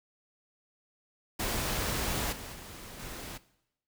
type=noise with level steps; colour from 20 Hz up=pink; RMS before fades=-32 / -43 / -46 / -42 dBFS; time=1.39-3.38 s; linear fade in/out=10 ms; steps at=2.32 / 2.53 / 2.99 s; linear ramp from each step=10 ms; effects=noise-tail reverb RT60 0.8 s tail -18 dB re dry